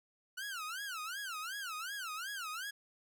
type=tone with vibrato; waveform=sawtooth; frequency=1436 Hz; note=F6; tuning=48 cents sharp; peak=-36 dBFS; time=0.37-2.71 s; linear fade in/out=10 ms; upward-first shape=sine; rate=2.7 Hz; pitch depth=260 cents each way; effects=none